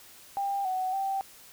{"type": "tone with pitch steps", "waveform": "sine", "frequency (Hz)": [795, 747, 779], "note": ["G5", "F#5", "G5"], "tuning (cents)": [24, 16, -11], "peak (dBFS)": -27, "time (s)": [0.37, 1.21], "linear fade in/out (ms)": 0, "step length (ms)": 280, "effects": ["white hiss -52 dBFS RMS until 1.52 s"]}